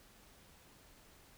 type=silence; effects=pink hiss -62 dBFS RMS until 1.37 s